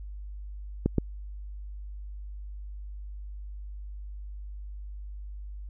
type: clicks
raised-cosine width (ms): 3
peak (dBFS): -10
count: 2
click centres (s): 0.86 / 0.983
effects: added 50 Hz sine -37 dBFS peak until 5.69 s